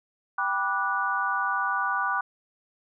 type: chord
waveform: sine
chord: G major seventh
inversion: none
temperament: just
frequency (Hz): 784 / 980 / 1176 / 1470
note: G5 / B5 / D6 / F#6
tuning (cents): 0 / -14 / +2 / -12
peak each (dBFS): -32 / -31 / -28 / -28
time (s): 0.38-2.21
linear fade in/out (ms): 5
effects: none